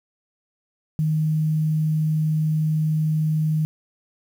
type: tone with quantisation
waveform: sine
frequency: 155.56 Hz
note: D#3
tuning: in tune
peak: -18 dBFS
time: 0.99-3.65 s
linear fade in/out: 0 ms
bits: 8
effects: none